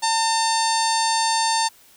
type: harmonic tone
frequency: 900 Hz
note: A5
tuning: 39 cents sharp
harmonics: 1 / 2 / 3 / 4 / 5 / 6 / 7 / 8 / 9 / 10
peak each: -20 / -30 / -34 / -30 / -26 / -33 / -31 / -33 / -37 / -29 dBFS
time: 0.02-1.69 s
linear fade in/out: 20 ms
effects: white hiss -52 dBFS RMS until 1.96 s